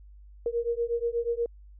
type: beating tone pair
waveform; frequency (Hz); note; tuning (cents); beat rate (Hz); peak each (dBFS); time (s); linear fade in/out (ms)
sine; 466.2 / 474.5; A#4 / A#4; 0 / +31; 8.3; -29; 0.46-1.46; 2
effects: added 50 Hz sine -47 dBFS peak until 1.79 s